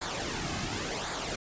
pink noise with flanger, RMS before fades -34 dBFS, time 0.01-1.36 s, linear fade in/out 10 ms, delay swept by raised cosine 0.35 to 2.15 ms, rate 0.91 Hz, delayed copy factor -0.6, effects resampled to 16000 Hz

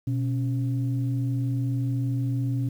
sine tone pair together, 123.48 / 277.2 Hz, B2 / C#4, 0 / 0 cents, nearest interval octave + major second, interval 1400 cents, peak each -23 / -30 dBFS, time 0.07-2.69 s, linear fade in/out 5 ms, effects tanh soft clip ceiling -17 dBFS + 9-bit

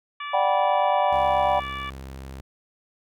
harmonic tone, 580 Hz, D5, 22 cents flat, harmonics 2 / 3 / 4 / 5 / 6, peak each -32 / -39 / -37 / -41 / -44 dBFS, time 0.2-1.9 s, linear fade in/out 5 ms
sine chord, G major seventh, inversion second, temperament just, 588 / 735 / 784 / 980 Hz, D5 / F#5 / G5 / B5, +2 / -12 / 0 / -14 cents, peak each -24 dBFS, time 0.33-1.6 s, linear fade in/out 10 ms
sawtooth tone, 66.8 Hz, C2, 36 cents sharp, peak -32 dBFS, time 1.12-2.41 s, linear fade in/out 5 ms
effects none

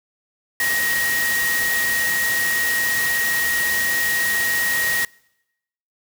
sine tone in noise, 1885 Hz, A#6, 19 cents sharp, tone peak -19 dBFS, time 0.6-5.05 s, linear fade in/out 2 ms, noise white, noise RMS -25 dBFS, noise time 0.6-5.05 s, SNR +3 dB, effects noise-tail reverb RT60 0.9 s tail -26 dB re dry

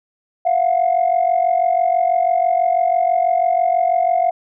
sine tone pair together, 679.9 / 726 Hz, F5 / F#5, -47 / -33 cents, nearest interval minor second, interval 114 cents, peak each -15 dBFS, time 0.45-4.31 s, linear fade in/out 10 ms, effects tanh soft clip ceiling -8 dBFS

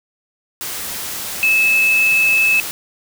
sine tone in noise, 2604 Hz, E7, 22 cents flat, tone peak -11 dBFS, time 1.43-2.6 s, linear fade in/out 0 ms, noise white, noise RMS -26 dBFS, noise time 0.61-2.71 s, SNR +12 dB, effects none

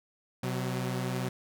sawtooth tone pair together, 127.4 / 185.99 Hz, C3 / F#3, -46 / +9 cents, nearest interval perfect fifth, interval 655 cents, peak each -28 / -31 dBFS, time 0.43-1.29 s, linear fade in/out 5 ms, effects none

